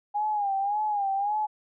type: tone with vibrato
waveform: sine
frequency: 816 Hz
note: G#5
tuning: 31 cents flat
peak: -24 dBFS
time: 0.14-1.47 s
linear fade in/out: 20 ms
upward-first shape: sine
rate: 1.8 Hz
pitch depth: 83 cents each way
effects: none